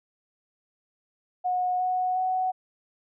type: tone with pitch steps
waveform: sine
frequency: 728 / 736 / 744.2 Hz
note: F#5 / F#5 / F#5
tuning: -28 / -9 / +10 cents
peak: -23 dBFS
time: 1.44-2.52 s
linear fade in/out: 20 ms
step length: 360 ms
effects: none